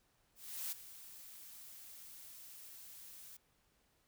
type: noise with ADSR envelope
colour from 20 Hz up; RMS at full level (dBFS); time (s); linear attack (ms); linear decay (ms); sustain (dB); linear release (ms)
blue; -40; 0.35-3.37; 370; 12; -14; 6
effects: pink hiss -75 dBFS RMS until 4.07 s